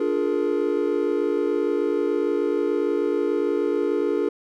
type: chord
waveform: triangle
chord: Bb dominant seventh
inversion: first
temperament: just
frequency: 291.4 / 349.6 / 419.5 / 466.2 Hz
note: D4 / F4 / Ab4 / Bb4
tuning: -13 / +2 / +17 / 0 cents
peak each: -25 / -24 / -22 / -25 dBFS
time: 0-4.29 s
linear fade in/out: 5 ms
effects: none